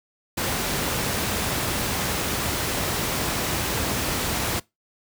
pink noise, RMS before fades -25 dBFS, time 0.37-4.6 s, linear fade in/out 10 ms, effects noise-tail reverb RT60 0.2 s tail -23 dB re dry + high-pass 60 Hz 12 dB/octave

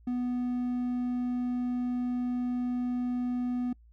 triangle tone, 246.9 Hz, B3, in tune, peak -26 dBFS, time 0.07-3.73 s, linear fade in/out 5 ms, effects noise-tail reverb RT60 0.1 s tail -25 dB re dry + added 57 Hz sine -54 dBFS peak until 3.92 s

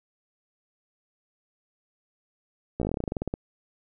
slowing click train, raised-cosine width 2 ms, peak -15 dBFS, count 17, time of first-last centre 2.8-3.339 s, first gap 15 ms, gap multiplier 1.1, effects none

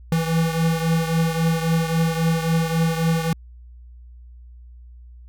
square beating tone pair, 163.1 / 166.8 Hz, E3 / E3, -18 / +21 cents, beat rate 3.7 Hz, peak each -20 / -25 dBFS, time 0.12-3.33 s, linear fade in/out 2 ms, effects added 60 Hz sine -40 dBFS peak until 5.28 s

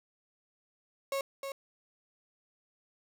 35% pulse tone with echo, 548 Hz, C#5, 20 cents flat, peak -29 dBFS, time 1.12-1.21 s, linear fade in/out 2 ms, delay 310 ms, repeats 1, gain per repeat -6 dB, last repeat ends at 1.52 s, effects none

